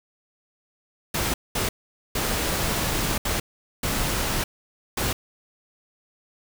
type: noise bursts at uneven times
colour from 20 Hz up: pink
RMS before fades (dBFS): -25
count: 6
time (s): 1.14-1.34 / 1.55-1.69 / 2.15-3.18 / 3.25-3.4 / 3.83-4.44 / 4.97-5.13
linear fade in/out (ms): 5
effects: none